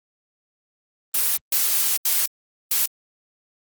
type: noise bursts at uneven times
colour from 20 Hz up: blue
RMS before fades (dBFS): -20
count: 4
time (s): 1.14-1.37 / 1.52-1.97 / 2.05-2.26 / 2.71-2.86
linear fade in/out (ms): 5
effects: Opus 24 kbps